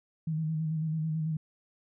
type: tone with vibrato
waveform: sine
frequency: 157.9 Hz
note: D#3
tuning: 26 cents sharp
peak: -28 dBFS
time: 0.27-1.37 s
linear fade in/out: 5 ms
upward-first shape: square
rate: 9.1 Hz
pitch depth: 32 cents each way
effects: none